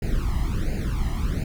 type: noise with flanger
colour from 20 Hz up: brown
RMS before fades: -24 dBFS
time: 0.02-1.44 s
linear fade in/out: 5 ms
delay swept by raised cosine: 0.43 to 1.01 ms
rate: 1.4 Hz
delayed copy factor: +1
effects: none